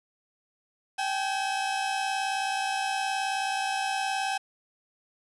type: tone cluster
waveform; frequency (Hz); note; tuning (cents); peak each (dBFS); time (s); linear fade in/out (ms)
35% pulse; 776 / 835 / 2564; G5 / G#5 / E7; -18 / +9 / -49; -27 / -32 / -34; 0.98-4.38; 10
effects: resampled to 24000 Hz + 9-bit